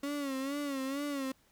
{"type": "tone with vibrato", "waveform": "35% pulse", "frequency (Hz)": 277.2, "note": "C#4", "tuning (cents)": 0, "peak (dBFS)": -32, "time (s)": [0.03, 1.32], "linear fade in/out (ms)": 5, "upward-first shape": "sine", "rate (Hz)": 2.2, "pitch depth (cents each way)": 85, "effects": ["pink hiss -68 dBFS RMS until 1.51 s"]}